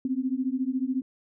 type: beating tone pair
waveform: sine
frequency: 253 / 267 Hz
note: B3 / C4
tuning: +42 / +35 cents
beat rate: 14 Hz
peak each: -28 dBFS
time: 0.05-1.02 s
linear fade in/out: 2 ms
effects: none